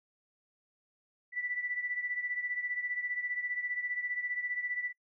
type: beating tone pair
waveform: sine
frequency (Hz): 1968 / 1983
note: B6 / B6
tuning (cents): -7 / +7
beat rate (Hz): 15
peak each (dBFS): -34 / -39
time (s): 1.32-4.93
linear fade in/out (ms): 50
effects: noise-tail reverb RT60 0.1 s tail -25 dB re dry